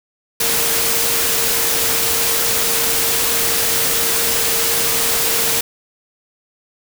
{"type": "tone in noise", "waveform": "sine", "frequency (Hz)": 460.9, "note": "A#4", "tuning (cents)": -20, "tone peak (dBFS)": -28, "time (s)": [0.4, 5.61], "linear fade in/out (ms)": 5, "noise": "white", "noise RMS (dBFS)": -17, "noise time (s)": [0.4, 5.61], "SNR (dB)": -14, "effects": []}